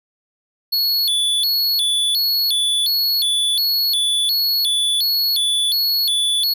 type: tone with vibrato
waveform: square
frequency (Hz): 3882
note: B7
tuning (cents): -31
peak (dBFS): -16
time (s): 0.72-6.54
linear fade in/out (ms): 10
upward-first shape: square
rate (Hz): 1.4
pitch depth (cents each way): 200
effects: none